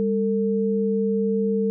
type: tone pair together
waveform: sine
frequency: 200.5 / 449.3 Hz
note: G3 / A4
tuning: +39 / +36 cents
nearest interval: octave + major second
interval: 1397 cents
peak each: -22 dBFS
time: 0-1.7 s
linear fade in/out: 0 ms
effects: none